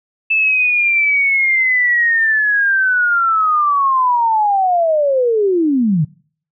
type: linear sweep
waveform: sine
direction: down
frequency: 2637 to 140.1 Hz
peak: -11 dBFS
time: 0.3-6.05 s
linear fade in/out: 10 ms
effects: noise-tail reverb RT60 0.5 s tail -23 dB re dry